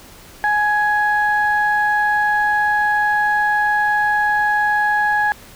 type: tone pair together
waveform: sine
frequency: 838 / 1668.8 Hz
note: G#5 / G#6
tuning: +15 / +8 cents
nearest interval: octave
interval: 1193 cents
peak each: -16 dBFS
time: 0.44-5.32 s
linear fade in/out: 0 ms
effects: tanh soft clip ceiling -7 dBFS + pink hiss -42 dBFS RMS until 5.55 s